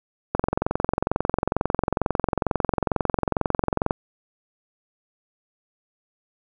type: click train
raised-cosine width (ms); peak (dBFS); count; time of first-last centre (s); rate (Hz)
1; -6; 80; 0.35-3.909; 22.2
effects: none